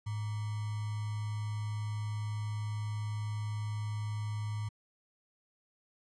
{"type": "tone with sample-and-hold", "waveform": "sine", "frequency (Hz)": 106.1, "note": "G#2", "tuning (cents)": 38, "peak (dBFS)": -33, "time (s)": [0.06, 4.69], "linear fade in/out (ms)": 10, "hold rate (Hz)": 1050, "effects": ["resampled to 22050 Hz"]}